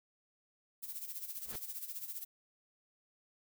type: noise with tremolo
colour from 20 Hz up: violet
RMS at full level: -41 dBFS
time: 0.82-2.25 s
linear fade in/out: 20 ms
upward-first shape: sine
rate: 15 Hz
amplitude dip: 70%
type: noise with exponential growth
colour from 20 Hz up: pink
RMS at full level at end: -41 dBFS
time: 1.38-1.56 s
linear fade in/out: 5 ms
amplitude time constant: 37 ms
effects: none